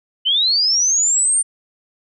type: linear sweep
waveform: sine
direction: up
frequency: 2960 to 9000 Hz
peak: -13 dBFS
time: 0.25-1.43 s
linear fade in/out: 20 ms
effects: none